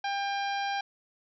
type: harmonic tone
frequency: 798 Hz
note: G5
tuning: 31 cents sharp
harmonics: 1 / 2 / 3 / 4 / 5 / 6 / 7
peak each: -30 / -36 / -40 / -42 / -44 / -46 / -47 dBFS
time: 0.04-0.81 s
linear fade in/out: 5 ms
effects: none